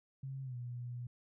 sine tone with pitch glide, 134.5 to 121.92 Hz, C3 to B2, +48 to -22 cents, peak -40 dBFS, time 0.23-1.07 s, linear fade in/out 5 ms, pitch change -170 cents, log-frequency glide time 0.43-0.56 s, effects none

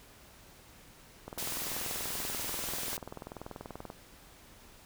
click train, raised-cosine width 1 ms, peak -27 dBFS, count 55, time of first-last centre 1.28-3.901 s, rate 20.6 Hz
white noise, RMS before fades -37 dBFS, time 1.38-2.97 s, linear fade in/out 2 ms
effects pink hiss -56 dBFS RMS until 4.85 s

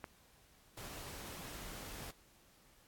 click, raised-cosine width 0.5 ms, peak -28 dBFS, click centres 0.042 s
pink noise, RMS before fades -48 dBFS, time 0.77-2.11 s, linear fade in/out 5 ms
effects pink hiss -66 dBFS RMS until 2.87 s + AAC 64 kbps

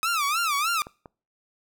sawtooth tone with vibrato, 1251 Hz, D#6, 9 cents sharp, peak -19 dBFS, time 0.03-0.82 s, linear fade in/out 0 ms, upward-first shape sine, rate 3.3 Hz, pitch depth 190 cents each way
clicks, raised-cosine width 1 ms, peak -24 / -28 dBFS, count 2, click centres 0.869 / 1.058 s
effects noise-tail reverb RT60 0.4 s tail -25 dB re dry

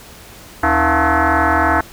sine tone with frequency modulation, 319.9 Hz, D#4, 48 cents sharp, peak -11 dBFS, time 0.63-1.81 s, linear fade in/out 5 ms, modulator 199 Hz, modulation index 7.1, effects pink hiss -39 dBFS RMS until 1.92 s

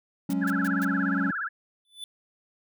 triangle chord, F# suspended second, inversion none, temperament equal, 185 / 207.7 / 277.2 Hz, F#3 / G#3 / C#4, 0 / 0 / 0 cents, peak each -27 / -29 / -25 dBFS, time 0.29-1.31 s, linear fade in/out 5 ms
white noise bursts, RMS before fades -41 dBFS, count 4, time 0.3-0.848 s, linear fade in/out 2 ms, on 32 ms, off 140 ms
sine tone with vibrato, 1501 Hz, F#6, 24 cents sharp, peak -28 dBFS, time 0.41-1.49 s, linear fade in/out 20 ms, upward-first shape sine, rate 17 Hz, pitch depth 230 cents each way
square tone with exponential growth, 3492 Hz, A7, 14 cents flat, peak -33 dBFS, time 1.85-2.04 s, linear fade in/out 1 ms, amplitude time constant 40 ms
effects none

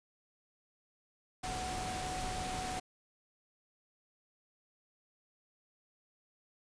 sine tone in noise, 741 Hz, F#5, 2 cents sharp, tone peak -39 dBFS, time 1.43-2.8 s, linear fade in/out 10 ms, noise pink, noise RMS -40 dBFS, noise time 1.43-2.8 s, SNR -2 dB, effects resampled to 22050 Hz

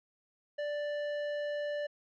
sine tone with tanh clipping, 587.3 Hz, D5, in tune, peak -35 dBFS, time 0.58-1.87 s, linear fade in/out 10 ms, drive 18 dB, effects low-pass 3000 Hz 12 dB/octave

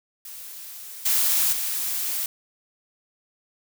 blue noise with level steps, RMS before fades -39 / -21 / -27 dBFS, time 0.25-2.26 s, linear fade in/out 2 ms, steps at 1.05 / 1.52 s, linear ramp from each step 10 ms, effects none

